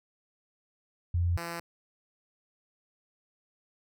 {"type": "tone pair in turn", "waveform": ["sine", "5% pulse"], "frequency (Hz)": [86.7, 169.54], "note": ["F2", "E3"], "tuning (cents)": [-12, 49], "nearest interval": "octave", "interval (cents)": 1161, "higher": "second", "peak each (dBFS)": -24, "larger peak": "neither", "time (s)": [[1.14, 1.37], [1.37, 1.6]], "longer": "neither", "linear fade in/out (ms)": 5, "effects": []}